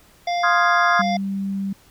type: harmonic tone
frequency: 698.5 Hz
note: F5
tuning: in tune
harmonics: 1 / 3 / 5 / 7 / 8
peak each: -20 / -30 / -34 / -37 / -38 dBFS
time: 0.27-1.17 s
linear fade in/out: 5 ms
type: chord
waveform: sine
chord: F minor seventh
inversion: second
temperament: equal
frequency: 1046.5 / 1244.5 / 1396.9 / 1661.2 Hz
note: C6 / Eb6 / F6 / Ab6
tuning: 0 / 0 / 0 / 0 cents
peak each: -21 dBFS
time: 0.43-1.02 s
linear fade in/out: 10 ms
type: tone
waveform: sine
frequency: 196 Hz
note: G3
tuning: in tune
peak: -22 dBFS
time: 0.99-1.73 s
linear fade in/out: 5 ms
effects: pink hiss -53 dBFS RMS until 1.9 s